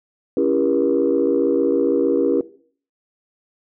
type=chord; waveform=sine; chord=C# diminished seventh; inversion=none; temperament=just; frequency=277.2 / 332.6 / 399.1 / 479 Hz; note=C#4 / E4 / G4 / Bb4; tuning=0 / +16 / +31 / +47 cents; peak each=-20 dBFS; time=0.37-2.41 s; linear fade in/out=2 ms; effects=noise-tail reverb RT60 0.5 s tail -18 dB re dry + tanh soft clip ceiling -7 dBFS